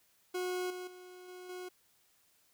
40% pulse tone with level steps, 363.7 Hz, F#4, 30 cents flat, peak -33 / -40 / -49 / -46 / -41 dBFS, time 0.34-1.69 s, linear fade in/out 10 ms, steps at 0.7 / 0.87 / 1.28 / 1.49 s, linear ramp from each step 5 ms, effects white hiss -70 dBFS RMS until 2.53 s

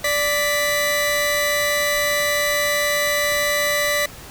sawtooth tone pair together, 586.6 / 1980 Hz, D5 / B6, -2 / +4 cents, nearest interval octave + major sixth, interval 2106 cents, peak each -17 dBFS, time 0.04-4.06 s, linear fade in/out 5 ms, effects pink hiss -39 dBFS RMS until 4.3 s

